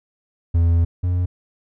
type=tone pair in turn; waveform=triangle; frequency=84.4 / 89.24 Hz; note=E2 / F2; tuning=+41 / +38 cents; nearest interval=minor second; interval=97 cents; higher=second; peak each=-11 / -15 dBFS; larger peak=first; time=0.54-0.85 / 1.03-1.26 s; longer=first; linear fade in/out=10 ms; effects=none